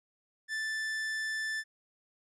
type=tone; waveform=45% pulse; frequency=1760 Hz; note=A6; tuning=in tune; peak=-32 dBFS; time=0.48-1.64 s; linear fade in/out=50 ms; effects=low-pass 8000 Hz 12 dB/octave